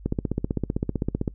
click train, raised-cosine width 3 ms, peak -11 dBFS, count 20, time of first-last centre 0.06-1.278 s, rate 15.6 Hz, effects noise-tail reverb RT60 0.1 s tail -24 dB re dry + added 50 Hz sine -41 dBFS peak until 1.34 s

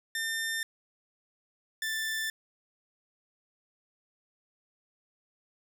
sawtooth tone pair in turn, 1800 / 1768.1 Hz, A6 / A6, +39 / +8 cents, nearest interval unison, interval 31 cents, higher first, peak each -27 dBFS, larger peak neither, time 0.15-0.63 / 1.82-2.3 s, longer neither, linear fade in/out 2 ms, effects none

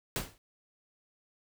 pink noise with exponential decay, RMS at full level -29 dBFS, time 0.16-0.38 s, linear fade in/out 1 ms, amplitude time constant 47 ms, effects none

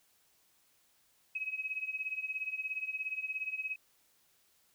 sine tone with tremolo, 2548 Hz, D#7, 41 cents sharp, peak -31 dBFS, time 1.35-3.76 s, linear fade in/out 5 ms, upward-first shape triangle, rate 17 Hz, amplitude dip 90%, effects white hiss -70 dBFS RMS until 4.74 s

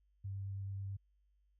sine tone with vibrato, 98 Hz, G2, in tune, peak -39 dBFS, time 0.24-0.97 s, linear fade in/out 10 ms, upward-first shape sine, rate 9.2 Hz, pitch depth 9 cents each way, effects added 50 Hz sine -70 dBFS peak until 1.59 s

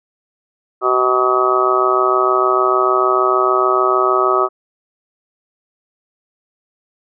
harmonic tone, 126.6 Hz, B2, 43 cents sharp, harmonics 3 / 4 / 5 / 6 / 7 / 8 / 9 / 10, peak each -17 / -28 / -20 / -24 / -28 / -28 / -18 / -16 dBFS, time 0.81-4.49 s, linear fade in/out 50 ms, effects none

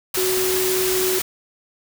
sine tone in noise, 372.1 Hz, F#4, 10 cents sharp, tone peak -20 dBFS, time 0.17-1.19 s, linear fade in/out 5 ms, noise white, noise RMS -23 dBFS, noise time 0.14-1.22 s, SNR 0 dB, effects none

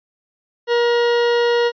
40% pulse tone, 475.2 Hz, A#4, 33 cents sharp, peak -13 dBFS, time 0.67-1.72 s, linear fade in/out 50 ms, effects resampled to 11025 Hz

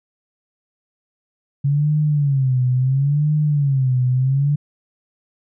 sine tone with vibrato, 138.3 Hz, C#3, 4 cents flat, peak -14 dBFS, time 1.64-4.56 s, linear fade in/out 10 ms, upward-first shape sine, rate 0.73 Hz, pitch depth 160 cents each way, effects none

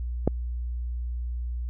click, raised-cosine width 2 ms, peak -7 dBFS, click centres 0.276 s, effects added 60 Hz sine -28 dBFS peak until 1.69 s

